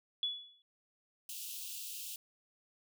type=tone with exponential decay; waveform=sine; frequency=3413 Hz; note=G#7; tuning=47 cents sharp; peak=-29 dBFS; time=0.23-0.62 s; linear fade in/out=1 ms; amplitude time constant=83 ms
type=high-pass noise; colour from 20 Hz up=white; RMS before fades=-44 dBFS; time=1.29-2.16 s; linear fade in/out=2 ms; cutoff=2600 Hz; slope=96 dB/octave
effects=none